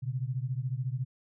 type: beating tone pair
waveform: sine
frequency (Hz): 123.2 / 137.2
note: B2 / C#3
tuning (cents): -4 / -17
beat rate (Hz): 14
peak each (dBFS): -32 / -34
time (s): 0.02-1.05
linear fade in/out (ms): 20
effects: none